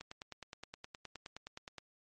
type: click train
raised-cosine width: 0.2 ms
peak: -28 dBFS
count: 18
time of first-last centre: 0.01-1.783 s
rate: 9.59 Hz
effects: MP3 48 kbps